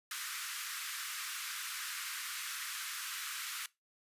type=high-pass noise; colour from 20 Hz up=pink; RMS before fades=-41 dBFS; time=0.11-3.66 s; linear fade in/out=2 ms; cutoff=1200 Hz; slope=48 dB/octave; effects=noise-tail reverb RT60 0.2 s tail -20 dB re dry + resampled to 32000 Hz